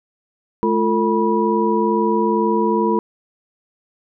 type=tone cluster; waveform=sine; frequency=215.8 / 346.9 / 449.2 / 972 Hz; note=A3 / F4 / A4 / B5; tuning=-33 / -12 / +36 / -28 cents; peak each=-20 dBFS; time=0.63-2.99 s; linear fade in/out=0 ms; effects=none